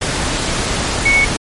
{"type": "tone in noise", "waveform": "sine", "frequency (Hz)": 2217, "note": "C#7", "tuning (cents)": 0, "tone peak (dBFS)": -9, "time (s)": [1.05, 1.25], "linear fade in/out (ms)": 10, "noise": "pink", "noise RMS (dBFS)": -18, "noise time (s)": [0.01, 1.37], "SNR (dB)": 6, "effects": ["low-pass 10000 Hz 12 dB/octave", "MP3 48 kbps"]}